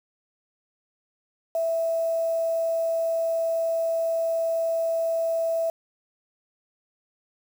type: tone with quantisation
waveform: sine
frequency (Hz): 659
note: E5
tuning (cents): -1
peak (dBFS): -22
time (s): 1.55-5.7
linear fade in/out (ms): 2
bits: 7
effects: none